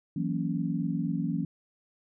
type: chord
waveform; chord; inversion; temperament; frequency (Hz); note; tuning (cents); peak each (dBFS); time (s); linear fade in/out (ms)
sine; F# dominant seventh; third; equal; 164.81 / 185 / 233.1 / 277.2; E3 / F#3 / A#3 / C#4; 0 / 0 / 0 / 0; -31 / -33 / -34 / -33; 0.16-1.45; 5
effects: none